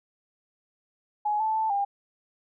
sine tone with pitch steps, 839 / 875 / 880 / 802 Hz, G#5 / A5 / A5 / G5, +17 / -10 / 0 / +39 cents, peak -23 dBFS, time 1.25-1.85 s, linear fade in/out 10 ms, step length 150 ms, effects none

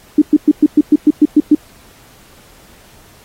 sine tone bursts, 300 Hz, D4, 37 cents sharp, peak -3 dBFS, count 10, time 0.18-1.55 s, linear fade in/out 5 ms, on 38 ms, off 110 ms, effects pink hiss -45 dBFS RMS until 3.24 s + AAC 48 kbps

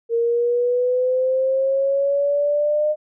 sine exponential sweep, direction up, 461.5 to 610 Hz, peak -16 dBFS, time 0.09-2.96 s, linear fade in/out 50 ms, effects none

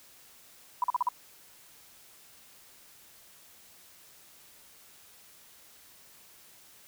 sine tone bursts, 987.8 Hz, B5, in tune, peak -23 dBFS, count 5, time 0.82-1.088 s, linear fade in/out 2 ms, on 20 ms, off 42 ms, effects white hiss -56 dBFS RMS until 6.87 s

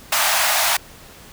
pink high-pass noise, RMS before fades -18 dBFS, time 0.12-0.77 s, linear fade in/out 5 ms, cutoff 620 Hz, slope 96 dB/octave, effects pink hiss -43 dBFS RMS until 1.32 s

